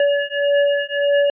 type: beating tone pair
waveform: square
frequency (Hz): 570 / 571.7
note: C#5 / D5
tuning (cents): +48 / -47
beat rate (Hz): 1.7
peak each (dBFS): -19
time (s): 0-1.3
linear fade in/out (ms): 2
effects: resampled to 8000 Hz